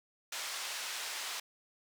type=band-pass noise; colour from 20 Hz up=white; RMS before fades=-40 dBFS; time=0.32-1.4 s; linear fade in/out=5 ms; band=770 to 6200 Hz; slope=12 dB/octave; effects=none